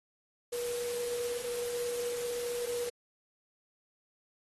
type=tone in noise; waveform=sine; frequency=481.7 Hz; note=B4; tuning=43 cents flat; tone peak=-33 dBFS; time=0.52-2.9 s; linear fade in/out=10 ms; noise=white; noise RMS=-42 dBFS; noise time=0.52-2.9 s; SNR=+6 dB; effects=AAC 32 kbps